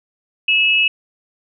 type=tone pair together; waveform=sine; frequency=2611 / 2900 Hz; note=E7 / F#7; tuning=-17 / -35 cents; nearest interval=major second; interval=182 cents; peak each=-13 / -17 dBFS; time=0.48-0.88 s; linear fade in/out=5 ms; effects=none